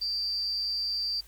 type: tone with amplitude modulation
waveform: sine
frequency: 4699 Hz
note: D8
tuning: in tune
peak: -25 dBFS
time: 0.01-1.21 s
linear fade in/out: 10 ms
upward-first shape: sine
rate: 209 Hz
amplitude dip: 60%
effects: added 50 Hz sine -53 dBFS peak until 1.27 s + white hiss -57 dBFS RMS until 1.27 s

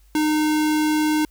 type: tone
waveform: square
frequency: 306.2 Hz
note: D#4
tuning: 28 cents flat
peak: -18 dBFS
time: 0.15-1.25 s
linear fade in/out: 2 ms
effects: added 50 Hz sine -50 dBFS peak until 1.3 s + white hiss -62 dBFS RMS until 1.3 s

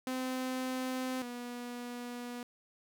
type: tone pair in turn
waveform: sawtooth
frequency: 257.4 / 243 Hz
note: C4 / B3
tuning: -28 / -28 cents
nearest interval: minor second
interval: 100 cents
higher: first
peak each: -30 / -36 dBFS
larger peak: first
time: 0.07-1.22 / 1.22-2.43 s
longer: second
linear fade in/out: 2 ms
effects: none

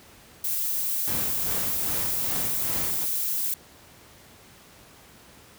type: noise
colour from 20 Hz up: violet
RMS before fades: -27 dBFS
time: 0.44-3.54 s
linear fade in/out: 2 ms
type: noise with tremolo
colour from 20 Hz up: pink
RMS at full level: -33 dBFS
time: 1.07-3.05 s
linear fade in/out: 5 ms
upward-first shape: sine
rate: 2.5 Hz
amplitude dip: 60%
effects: pink hiss -51 dBFS RMS until 5.58 s + high-pass 60 Hz 12 dB/octave

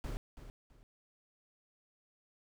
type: noise with echo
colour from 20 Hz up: brown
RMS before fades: -39 dBFS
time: 0.04-0.17 s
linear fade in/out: 0 ms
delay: 330 ms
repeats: 2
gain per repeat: -11 dB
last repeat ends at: 0.83 s
effects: none

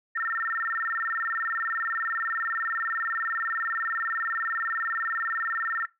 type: tone with vibrato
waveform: sine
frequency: 1568 Hz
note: G6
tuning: in tune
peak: -26 dBFS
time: 0.15-5.86 s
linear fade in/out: 10 ms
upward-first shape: square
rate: 20 Hz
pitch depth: 260 cents each way
effects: noise-tail reverb RT60 0.2 s tail -20 dB re dry

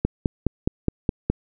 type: click train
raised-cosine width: 3 ms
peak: -6 dBFS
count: 7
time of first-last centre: 0.05-1.3 s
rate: 4.8 Hz
effects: none

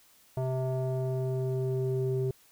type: tone with low-pass filter sweep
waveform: square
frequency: 130 Hz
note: C3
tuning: 11 cents flat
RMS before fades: -30 dBFS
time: 0.37-2.31 s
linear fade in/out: 2 ms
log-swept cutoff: 720 to 370 Hz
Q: 3
effects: white hiss -61 dBFS RMS until 2.51 s

